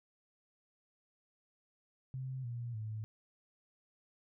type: tone with pitch steps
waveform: sine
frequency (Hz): 130.81 / 119.26 / 108.73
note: C3 / A#2 / A2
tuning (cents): 0 / +40 / -20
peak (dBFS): -38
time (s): 2.14-3.04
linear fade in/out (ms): 0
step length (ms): 300
effects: none